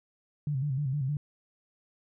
sine tone with vibrato, 139.1 Hz, C#3, 6 cents sharp, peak -27 dBFS, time 0.47-1.17 s, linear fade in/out 2 ms, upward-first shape square, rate 6.5 Hz, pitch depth 100 cents each way, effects none

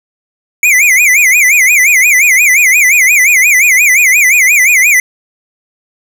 square tone with vibrato, 2217 Hz, C#7, in tune, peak -5 dBFS, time 0.63-5 s, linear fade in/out 2 ms, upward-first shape sine, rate 5.7 Hz, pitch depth 200 cents each way, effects none

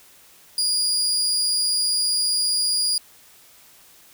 30% pulse tone with amplitude modulation, 4855 Hz, D#8, 43 cents flat, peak -14 dBFS, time 0.58-2.98 s, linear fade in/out 2 ms, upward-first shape sine, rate 215 Hz, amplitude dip 50%, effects white hiss -51 dBFS RMS until 4.13 s

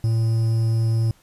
triangle tone with quantisation, 113.1 Hz, A2, 48 cents sharp, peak -15 dBFS, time 0.04-1.11 s, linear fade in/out 0 ms, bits 7, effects pink hiss -57 dBFS RMS until 1.22 s + resampled to 32000 Hz

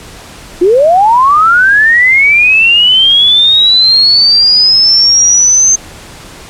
sine linear sweep, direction up, 331.3 to 6320 Hz, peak -3 dBFS, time 0.61-5.76 s, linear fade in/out 10 ms, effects pink hiss -31 dBFS RMS until 6.49 s + low-pass 10000 Hz 12 dB/octave

